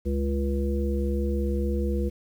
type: harmonic tone with a mistuned harmonic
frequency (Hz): 69.3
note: C#2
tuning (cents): 0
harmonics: 1 / 3 / 5 / 7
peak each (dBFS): -25 / -30 / -32 / -33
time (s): 0.05-2.1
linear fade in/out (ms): 20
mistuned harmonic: 3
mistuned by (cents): -17
effects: 9-bit